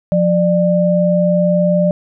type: tone pair together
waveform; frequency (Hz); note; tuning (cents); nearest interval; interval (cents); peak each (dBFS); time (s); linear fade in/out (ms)
sine; 177.19 / 596; F3 / D5; +25 / +25; octave + major sixth; 2100; -13; 0.12-1.91; 0
effects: none